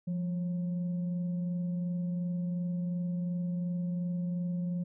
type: tone with frequency modulation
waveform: sine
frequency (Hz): 174.61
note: F3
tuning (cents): 0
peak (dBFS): -30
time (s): 0.07-4.84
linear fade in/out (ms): 10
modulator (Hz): 372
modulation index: 0.22
effects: none